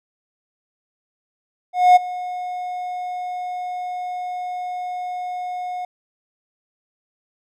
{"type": "tone with ADSR envelope", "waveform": "triangle", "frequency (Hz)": 724, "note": "F#5", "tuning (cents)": -38, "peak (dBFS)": -4, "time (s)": [1.73, 5.85], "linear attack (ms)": 230, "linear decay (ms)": 17, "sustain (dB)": -19, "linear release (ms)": 3, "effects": []}